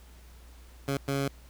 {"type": "tone bursts at uneven times", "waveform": "15% pulse", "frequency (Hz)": 138.59, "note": "C#3", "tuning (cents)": 0, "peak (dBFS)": -21, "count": 2, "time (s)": [[0.88, 0.97], [1.08, 1.28]], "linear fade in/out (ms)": 2, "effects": ["added 60 Hz sine -49 dBFS peak until 1.49 s", "pink hiss -58 dBFS RMS until 1.49 s"]}